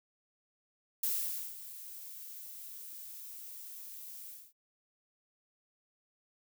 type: noise with ADSR envelope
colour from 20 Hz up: violet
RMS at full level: -32 dBFS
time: 1.03-4.53 s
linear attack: 4 ms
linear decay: 500 ms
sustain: -15 dB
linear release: 240 ms
effects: none